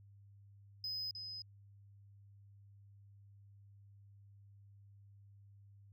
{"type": "tone with echo", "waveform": "sine", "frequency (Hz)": 5040, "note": "D#8", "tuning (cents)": 21, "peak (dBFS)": -36, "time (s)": [0.84, 1.11], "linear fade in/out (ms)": 2, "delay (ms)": 310, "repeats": 1, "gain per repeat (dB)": -7, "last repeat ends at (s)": 1.42, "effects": ["tanh soft clip ceiling -37 dBFS", "added 100 Hz sine -58 dBFS peak until 5.92 s"]}